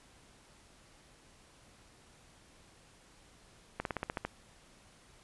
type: slowing click train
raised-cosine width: 0.5 ms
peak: -19 dBFS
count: 8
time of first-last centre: 3.8-4.25 s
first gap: 52 ms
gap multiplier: 1.07
effects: pink hiss -61 dBFS RMS until 5.23 s + resampled to 24000 Hz